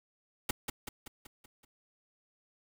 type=noise with echo; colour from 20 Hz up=pink; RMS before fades=-31 dBFS; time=0.49-0.51 s; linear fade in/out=5 ms; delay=190 ms; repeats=6; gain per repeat=-5 dB; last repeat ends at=1.65 s; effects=none